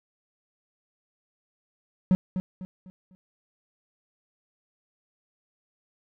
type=tone with echo; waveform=triangle; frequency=185 Hz; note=F#3; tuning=in tune; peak=-14 dBFS; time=2.11-2.15 s; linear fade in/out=0 ms; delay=250 ms; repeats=4; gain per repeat=-9 dB; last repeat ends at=3.15 s; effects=none